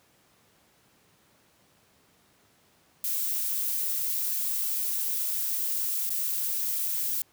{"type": "noise with dropouts", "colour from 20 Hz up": "violet", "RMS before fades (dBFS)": -29, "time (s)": [3.04, 7.22], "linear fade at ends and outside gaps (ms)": 2, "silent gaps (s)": [6.094, 6.103], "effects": ["pink hiss -63 dBFS RMS until 7.32 s", "high-pass 100 Hz 12 dB/octave"]}